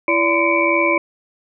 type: tone cluster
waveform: sine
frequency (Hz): 334.9 / 576 / 1022 / 2248 / 2331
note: E4 / D5 / C6 / C#7 / D7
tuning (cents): +27 / -34 / -41 / +24 / -14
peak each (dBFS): -20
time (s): 0.08-0.98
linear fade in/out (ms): 2
effects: none